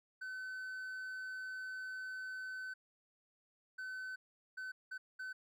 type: tone bursts at uneven times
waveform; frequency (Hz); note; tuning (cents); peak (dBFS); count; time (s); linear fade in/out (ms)
triangle; 1519; F#6; +45; -40; 5; 0.21-2.74 / 3.78-4.16 / 4.57-4.72 / 4.91-4.98 / 5.19-5.33; 10
effects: none